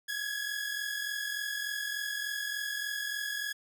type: tone pair together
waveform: sawtooth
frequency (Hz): 1647 / 1690.4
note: G#6 / G#6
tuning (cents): -15 / +30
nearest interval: unison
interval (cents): 45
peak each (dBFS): -33 / -32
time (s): 0.08-3.53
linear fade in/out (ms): 10
effects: none